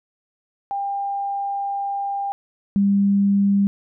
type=tone pair in turn; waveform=sine; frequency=798 / 199.5 Hz; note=G5 / G3; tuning=+31 / +31 cents; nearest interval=2 octaves; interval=2400 cents; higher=first; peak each=-22 / -14 dBFS; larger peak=second; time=0.71-2.32 / 2.76-3.67 s; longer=first; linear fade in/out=0 ms; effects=none